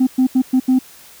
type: tone bursts at uneven times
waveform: sine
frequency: 258 Hz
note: C4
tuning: 24 cents flat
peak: -8 dBFS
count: 5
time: 0-0.07 / 0.18-0.27 / 0.35-0.42 / 0.53-0.6 / 0.68-0.79 s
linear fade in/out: 10 ms
effects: tanh soft clip ceiling -8 dBFS + white hiss -43 dBFS RMS until 1.2 s